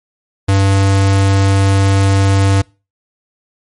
square tone, 97.8 Hz, G2, 4 cents flat, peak -9 dBFS, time 0.48-2.62 s, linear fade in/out 10 ms, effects noise-tail reverb RT60 0.3 s tail -24 dB re dry + MP3 48 kbps

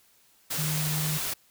sine tone in noise, 153.1 Hz, D#3, 28 cents flat, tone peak -28 dBFS, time 0.58-1.18 s, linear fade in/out 10 ms, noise white, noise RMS -31 dBFS, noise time 0.5-1.34 s, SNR 0 dB, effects white hiss -62 dBFS RMS until 1.5 s

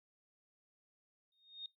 sine tone with exponential growth, 3702 Hz, A#7, 13 cents flat, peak -40 dBFS, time 1.32-1.66 s, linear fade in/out 2 ms, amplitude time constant 73 ms, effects noise-tail reverb RT60 0.2 s tail -24 dB re dry

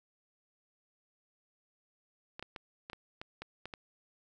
clicks, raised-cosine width 0.3 ms, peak -26 dBFS, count 9, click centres 2.395 / 2.426 / 2.562 / 2.899 / 2.932 / 3.215 / 3.42 / 3.656 / 3.738 s, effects none

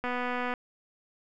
click train, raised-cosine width 0.5 ms, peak -18 dBFS, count 124, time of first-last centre 0.04-0.538 s, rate 247 Hz, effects none

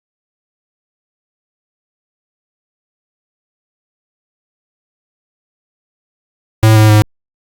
square tone with pitch steps, 110 / 108.11 / 106.25 Hz, A2 / A2 / G#2, 0 / -30 / +40 cents, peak -5 dBFS, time 6.63-7.02 s, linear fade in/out 0 ms, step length 130 ms, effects Opus 48 kbps

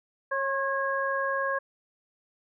sine tone cluster, 546 / 1078 / 1645 Hz, C#5 / C#6 / G#6, -26 / -49 / -17 cents, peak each -30 dBFS, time 0.31-1.59 s, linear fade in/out 10 ms, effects none

